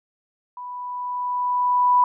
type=tone with level ramp; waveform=sine; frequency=987.8 Hz; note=B5; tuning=in tune; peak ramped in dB=-32 to -12 dBFS; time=0.57-2.04 s; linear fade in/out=2 ms; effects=none